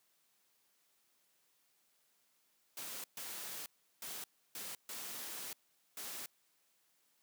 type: noise bursts at uneven times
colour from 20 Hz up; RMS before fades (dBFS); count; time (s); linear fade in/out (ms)
white; -45; 6; 2.77-3.04 / 3.17-3.66 / 4.02-4.24 / 4.55-4.75 / 4.89-5.53 / 5.97-6.26; 2
effects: white hiss -75 dBFS RMS until 7.22 s + high-pass 150 Hz 12 dB/octave